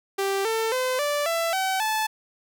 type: tone with pitch steps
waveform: sawtooth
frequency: 392 / 447.7 / 511.3 / 584 / 666.9 / 761.7 / 869.9 Hz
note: G4 / A4 / C5 / D5 / E5 / G5 / A5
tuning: 0 / +30 / -40 / -10 / +20 / -50 / -20 cents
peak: -19 dBFS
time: 0.18-2.07 s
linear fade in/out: 10 ms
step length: 270 ms
effects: none